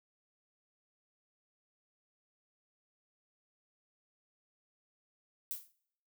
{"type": "noise with exponential decay", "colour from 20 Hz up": "violet", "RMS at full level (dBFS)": -35, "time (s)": [5.51, 5.72], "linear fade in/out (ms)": 0, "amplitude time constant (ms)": 44, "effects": ["noise-tail reverb RT60 0.7 s tail -23 dB re dry"]}